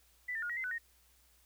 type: tone with pitch steps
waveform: sine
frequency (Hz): 1984 / 1796 / 1433 / 1902 / 2062 / 1494 / 1857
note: B6 / A6 / F6 / A#6 / C7 / F#6 / A#6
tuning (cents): +7 / +35 / +44 / +34 / -26 / +16 / -7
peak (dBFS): -35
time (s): 0.28-0.784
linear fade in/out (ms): 10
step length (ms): 72
effects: added 60 Hz sine -69 dBFS peak until 1.45 s + white hiss -68 dBFS RMS until 1.45 s